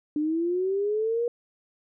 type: linear sweep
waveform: sine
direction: up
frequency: 294.2 to 481 Hz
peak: -23 dBFS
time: 0.16-1.28 s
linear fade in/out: 2 ms
effects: none